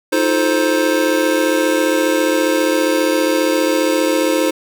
square chord, F dominant seventh, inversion third, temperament just, 314.3 / 349.2 / 436.5 / 523.8 Hz, Eb4 / F4 / A4 / C5, +18 / 0 / -14 / +2 cents, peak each -18 / -22 / -23 / -18 dBFS, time 0.12-4.51 s, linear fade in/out 10 ms, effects none

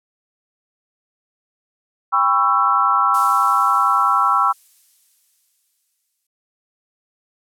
sine chord, C# half-diminished seventh, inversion second, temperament just, 798.3 / 997.9 / 1108.7 / 1330.5 Hz, G5 / B5 / C#6 / E6, +31 / +18 / 0 / +16 cents, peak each -22 / -21 / -18 / -16 dBFS, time 2.12-4.53 s, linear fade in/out 20 ms
violet noise with exponential decay, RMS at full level -27 dBFS, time 3.14-6.27 s, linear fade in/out 5 ms, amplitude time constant 680 ms
effects low-pass 11000 Hz 12 dB/octave

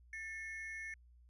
triangle ring-modulated tone, 1978 Hz, B6, 2 cents sharp, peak -38 dBFS, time 0.13-0.94 s, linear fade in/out 2 ms, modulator 196 Hz, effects added 60 Hz sine -60 dBFS peak until 1.29 s + resampled to 24000 Hz

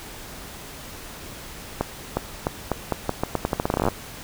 accelerating click train, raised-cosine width 1 ms, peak -7 dBFS, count 22, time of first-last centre 1.81-3.885 s, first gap 360 ms, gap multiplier 0.83, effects pink hiss -39 dBFS RMS until 4.23 s

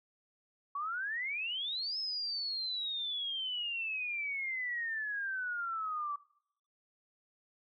sine exponential two-way sweep, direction up then down, 1110 to 5230 to 1147 Hz, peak -34 dBFS, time 0.75-6.16 s, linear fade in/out 5 ms, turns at 1.98 s, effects noise-tail reverb RT60 0.7 s tail -22 dB re dry

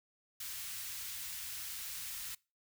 white band-stop noise, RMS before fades -43 dBFS, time 0.4-2.35 s, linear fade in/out 5 ms, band 100 to 1600 Hz, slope 12 dB/octave, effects noise-tail reverb RT60 0.3 s tail -24 dB re dry

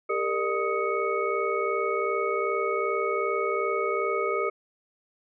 sine tone cluster, 399 / 461.6 / 602 / 1255 / 2217 Hz, G4 / A#4 / D5 / D#6 / C#7, +31 / -17 / +43 / +15 / 0 cents, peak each -29 / -30 / -33 / -29 / -34 dBFS, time 0.09-4.5 s, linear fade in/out 10 ms, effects none

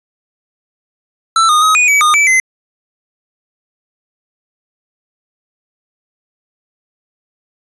square tone with pitch steps, 1330 / 1229 / 1266 / 2468 / 2282 / 1225 / 2310 / 2054 Hz, E6 / D#6 / D#6 / D#7 / C#7 / D#6 / D7 / C7, +15 / -22 / +30 / -15 / +50 / -27 / -29 / -33 cents, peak -8 dBFS, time 1.36-2.4 s, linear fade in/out 2 ms, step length 130 ms, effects resampled to 24000 Hz

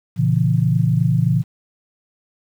sine chord, A# diminished, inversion none, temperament just, 116.54 / 139.85 / 167.82 Hz, A#2 / C#3 / E3, 0 / +16 / +31 cents, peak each -18 dBFS, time 0.16-1.44 s, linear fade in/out 50 ms, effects 8-bit

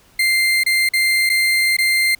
35% pulse tone with dropouts, 2093 Hz, C7, in tune, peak -12 dBFS, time 0.19-2.15 s, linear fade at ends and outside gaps 5 ms, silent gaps 0.636-0.662 / 0.89-0.935 / 1.293-1.298 / 1.768-1.785 s, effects pink hiss -52 dBFS RMS until 2.19 s

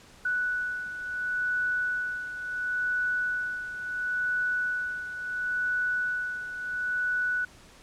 sine beating tone pair, 1480 / 1480.72 Hz, F#6 / F#6, 0 / +1 cents, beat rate 0.72 Hz, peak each -28 / -34 dBFS, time 0.25-7.45 s, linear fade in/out 5 ms, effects pink hiss -53 dBFS RMS until 7.82 s + low-pass 9000 Hz 12 dB/octave

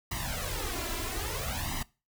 pink noise with flanger, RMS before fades -34 dBFS, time 0.11-1.83 s, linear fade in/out 5 ms, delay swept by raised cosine 1 to 3 ms, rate 0.61 Hz, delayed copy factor +1, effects noise-tail reverb RT60 0.3 s tail -22 dB re dry

